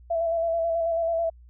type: tone with vibrato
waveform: sine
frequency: 666 Hz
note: E5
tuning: 18 cents sharp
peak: -22 dBFS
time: 0.1-1.3 s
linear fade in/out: 10 ms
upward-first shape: square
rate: 9.2 Hz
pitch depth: 23 cents each way
effects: added 60 Hz sine -47 dBFS peak until 1.49 s